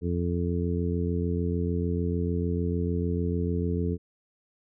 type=harmonic tone; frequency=86.7 Hz; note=F2; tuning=12 cents flat; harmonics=1 / 2 / 3 / 4 / 5; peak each=-28 / -30 / -33 / -36 / -33 dBFS; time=0.01-3.98 s; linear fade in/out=50 ms; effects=none